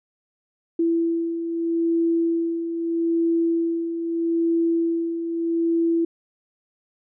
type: beating tone pair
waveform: sine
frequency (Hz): 332.9 / 333.69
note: E4 / E4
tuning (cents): +17 / +21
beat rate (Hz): 0.79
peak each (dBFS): -28 / -20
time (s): 0.79-6.05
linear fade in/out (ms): 5
effects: none